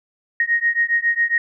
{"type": "beating tone pair", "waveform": "sine", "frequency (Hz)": [1866, 1873.3], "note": ["A#6", "A#6"], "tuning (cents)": [1, 8], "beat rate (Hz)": 7.3, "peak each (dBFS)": -19, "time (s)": [0.4, 1.38], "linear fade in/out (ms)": 2, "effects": []}